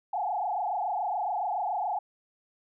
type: tone with frequency modulation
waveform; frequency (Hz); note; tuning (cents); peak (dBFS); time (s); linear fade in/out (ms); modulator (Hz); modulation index
sine; 784; G5; 0; -27; 0.13-1.99; 5; 27.1; 3.1
effects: none